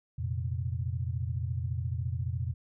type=chord; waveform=sine; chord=F suspended fourth; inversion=none; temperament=equal; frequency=87.31 / 116.54 / 130.81 Hz; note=F2 / Bb2 / C3; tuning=0 / 0 / 0 cents; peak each=-33 / -34 / -36 dBFS; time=0.18-2.54 s; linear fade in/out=10 ms; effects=none